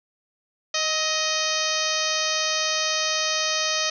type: harmonic tone with a mistuned harmonic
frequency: 624 Hz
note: D#5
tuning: 5 cents sharp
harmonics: 1 / 2 / 3 / 4 / 5 / 6 / 7 / 8 / 9 / 10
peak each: -31 / -31 / -31 / -31 / -31 / -31 / -31 / -31 / -31 / -31 dBFS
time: 0.74-3.9 s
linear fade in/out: 5 ms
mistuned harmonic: 2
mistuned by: +28 cents
effects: none